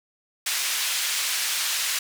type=band-pass noise; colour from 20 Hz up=pink; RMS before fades=-26 dBFS; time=0.46-1.99 s; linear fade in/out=5 ms; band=2200 to 13000 Hz; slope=12 dB/octave; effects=none